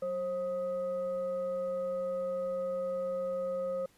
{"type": "tone with frequency modulation", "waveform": "sine", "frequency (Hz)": 534, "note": "C5", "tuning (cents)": 35, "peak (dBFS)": -31, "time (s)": [0.02, 3.86], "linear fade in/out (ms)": 5, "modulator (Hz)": 721, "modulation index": 0.35, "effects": ["pink hiss -65 dBFS RMS until 3.97 s", "resampled to 32000 Hz"]}